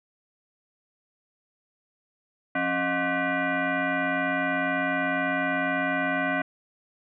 sine tone with frequency modulation, 620 Hz, D#5, 6 cents flat, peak -23 dBFS, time 2.55-6.42 s, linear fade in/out 5 ms, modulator 446 Hz, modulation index 3.4, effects none

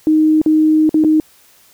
sine tone with dropouts, 311.1 Hz, D#4, in tune, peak -8 dBFS, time 0.07-1.2 s, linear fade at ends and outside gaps 1 ms, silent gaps 0.416-0.461 / 0.893-0.943 / 1.039-1.046 s, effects white hiss -49 dBFS RMS until 1.73 s

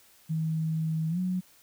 sine tone with pitch glide, 159.5 to 183.22 Hz, D#3 to F#3, +43 to -17 cents, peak -26 dBFS, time 0.29-1.41 s, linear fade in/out 20 ms, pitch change +240 cents, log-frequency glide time 1.09-1.19 s, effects white hiss -59 dBFS RMS until 1.62 s

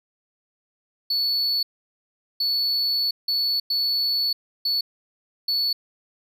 triangle tone bursts at uneven times, 4435 Hz, C#8, in tune, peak -19 dBFS, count 6, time 1.1-1.63 / 2.4-3.11 / 3.28-3.6 / 3.7-4.33 / 4.65-4.81 / 5.48-5.73 s, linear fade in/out 5 ms, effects none

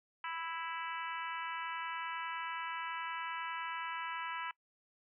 harmonic tone, 329.6 Hz, E4, in tune, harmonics 3 / 4 / 5 / 6 / 7 / 8 / 9, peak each -42 / -44 / -46 / -48 / -49 / -50 / -51 dBFS, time 0.24-4.51 s, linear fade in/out 2 ms, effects noise-tail reverb RT60 0.1 s tail -23 dB re dry

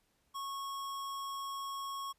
square tone, 1099 Hz, C#6, 15 cents flat, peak -39 dBFS, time 0.34-2.13 s, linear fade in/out 20 ms, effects pink hiss -75 dBFS RMS until 2.18 s + resampled to 32000 Hz

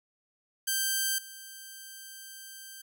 5% pulse tone with level steps, 1568 Hz, G6, in tune, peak -16 / -33 dBFS, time 0.67-2.82 s, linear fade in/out 10 ms, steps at 1.18 s, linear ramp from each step 5 ms, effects none

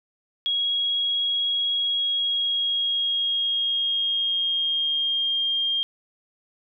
sine tone with pitch glide, 3308 to 3212 Hz, G#7 to G7, -8 to +41 cents, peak -21 dBFS, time 0.46-5.83 s, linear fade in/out 0 ms, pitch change -51 cents, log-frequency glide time 1.79-5.43 s, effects none

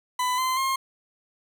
40% pulse tone with pitch steps, 1000 / 1032.9 / 1066.8 Hz, B5 / C6 / C6, +21 / -23 / +33 cents, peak -22 dBFS, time 0.19-0.76 s, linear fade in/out 5 ms, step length 190 ms, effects none

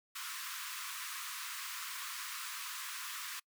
pink high-pass noise, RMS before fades -43 dBFS, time 0.15-3.4 s, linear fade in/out 10 ms, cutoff 1000 Hz, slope 96 dB/octave, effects noise-tail reverb RT60 0.1 s tail -26 dB re dry

